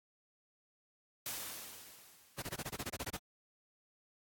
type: noise with exponential decay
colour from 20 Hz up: white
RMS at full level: -39 dBFS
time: 1.26-2.87 s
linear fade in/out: 2 ms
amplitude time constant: 350 ms
type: noise bursts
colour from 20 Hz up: pink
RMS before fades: -40 dBFS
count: 12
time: 2.38-3.172 s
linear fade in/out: 10 ms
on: 44 ms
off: 24 ms
effects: high-pass 60 Hz 12 dB/octave + AAC 64 kbps